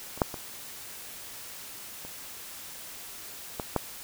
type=clicks; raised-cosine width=1 ms; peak=-28 / -7 / -22 / -28 / -17 / -10 dBFS; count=6; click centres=0.176 / 0.218 / 0.342 / 2.05 / 3.598 / 3.763 s; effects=white hiss -43 dBFS RMS until 4.03 s